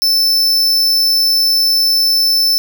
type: tone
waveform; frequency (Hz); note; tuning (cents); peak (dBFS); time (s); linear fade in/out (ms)
45% pulse; 5290; E8; +5; -10; 0.02-2.58; 0
effects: none